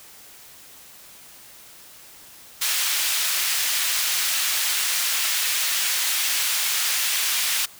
pink high-pass noise, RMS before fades -23 dBFS, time 2.61-7.66 s, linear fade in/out 10 ms, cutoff 2200 Hz, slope 12 dB/octave, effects white hiss -46 dBFS RMS until 7.79 s

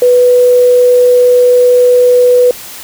sine tone, 493.9 Hz, B4, in tune, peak -3 dBFS, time 0.02-2.51 s, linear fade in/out 2 ms, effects white hiss -28 dBFS RMS until 2.83 s

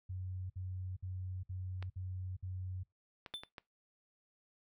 sine tone bursts, 92.5 Hz, F#2, in tune, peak -39 dBFS, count 6, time 0.09-2.835 s, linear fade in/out 10 ms, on 410 ms, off 57 ms
clicks, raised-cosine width 0.3 ms, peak -30 dBFS, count 5, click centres 1.826 / 3.262 / 3.339 / 3.435 / 3.582 s
triangle tone with exponential decay, 3529 Hz, A7, 4 cents sharp, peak -35 dBFS, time 3.34-3.49 s, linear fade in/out 2 ms, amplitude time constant 31 ms
effects noise-tail reverb RT60 0.2 s tail -23 dB re dry

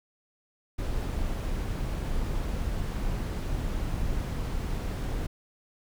brown noise, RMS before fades -30 dBFS, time 0.78-5.27 s, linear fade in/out 10 ms, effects none

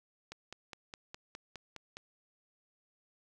click train, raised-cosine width 0.2 ms, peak -27 dBFS, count 9, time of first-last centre 0.32-1.969 s, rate 4.85 Hz, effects 10-bit

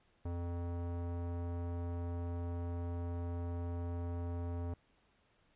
square tone with low-pass filter, 86.4 Hz, F2, 18 cents flat, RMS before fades -39 dBFS, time 0.25-4.74 s, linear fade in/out 5 ms, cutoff 840 Hz, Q 0.93, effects pink hiss -72 dBFS RMS until 5.55 s + resampled to 8000 Hz

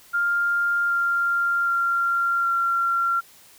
sine tone with pitch steps, 1400 / 1391.1 / 1382.3 / 1373.6 Hz, F6 / F6 / F6 / F6, +4 / -7 / -18 / -29 cents, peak -19 dBFS, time 0.13-3.21 s, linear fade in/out 20 ms, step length 770 ms, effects white hiss -51 dBFS RMS until 3.58 s

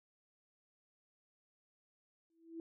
sine tone with exponential growth, 329.6 Hz, E4, in tune, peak -40 dBFS, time 2.3-2.6 s, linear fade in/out 1 ms, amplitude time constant 65 ms, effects none

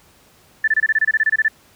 sine tone bursts, 1760 Hz, A6, in tune, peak -12 dBFS, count 14, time 0.64-1.483 s, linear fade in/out 5 ms, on 37 ms, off 25 ms, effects pink hiss -52 dBFS RMS until 1.75 s + high-pass 60 Hz 12 dB/octave

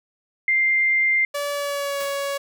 sine tone, 2097 Hz, C7, 3 cents sharp, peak -16 dBFS, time 0.48-1.25 s, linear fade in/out 2 ms
sawtooth tone with pitch glide, 575 to 560.2 Hz, D5 to C#5, -37 to +18 cents, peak -20 dBFS, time 1.34-2.38 s, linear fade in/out 10 ms, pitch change -45 cents, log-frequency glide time 1.51-2.03 s
white noise with exponential decay, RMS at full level -34 dBFS, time 2-2.33 s, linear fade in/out 5 ms, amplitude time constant 70 ms
effects none

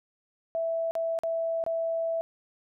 sine tone with dropouts, 659.3 Hz, E5, in tune, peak -26 dBFS, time 0.55-2.21 s, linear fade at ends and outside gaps 0 ms, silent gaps 0.91-0.953 / 1.189-1.235 / 1.639-1.664 s, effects none

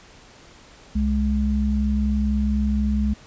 sine tone pair together, 66 / 209.9 Hz, C2 / G#3, +16 / +19 cents, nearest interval octave + minor sixth, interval 2003 cents, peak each -21 dBFS, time 0.95-3.14 s, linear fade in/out 10 ms, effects pink hiss -48 dBFS RMS until 3.26 s + resampled to 16000 Hz

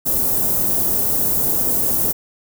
white band-stop noise, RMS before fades -18 dBFS, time 0.05-2.13 s, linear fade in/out 20 ms, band 510 to 14000 Hz, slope 12 dB/octave, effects none

